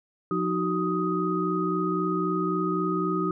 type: tone cluster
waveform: sine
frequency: 177.4 / 312.1 / 375.9 / 1251 Hz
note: F3 / D#4 / F#4 / D#6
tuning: +27 / +5 / +27 / +9 cents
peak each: -29 dBFS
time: 0.31-3.31 s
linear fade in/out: 2 ms
effects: none